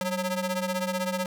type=ring-modulated tone; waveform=sawtooth; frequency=365.8 Hz; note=F#4; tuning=20 cents flat; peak=-20 dBFS; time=0.01-1.26 s; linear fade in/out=2 ms; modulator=175 Hz; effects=none